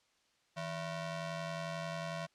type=ring-modulated tone; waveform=sawtooth; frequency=414.9 Hz; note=G#4; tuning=2 cents flat; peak=-31 dBFS; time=0.56-2.27 s; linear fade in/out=20 ms; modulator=253 Hz; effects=white hiss -73 dBFS RMS until 2.34 s + low-pass 6000 Hz 12 dB/octave